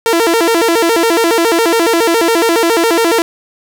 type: tone with vibrato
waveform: sawtooth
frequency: 392 Hz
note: G4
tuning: in tune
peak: -5 dBFS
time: 0.06-3.22 s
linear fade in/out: 0 ms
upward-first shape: square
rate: 7.2 Hz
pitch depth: 270 cents each way
effects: none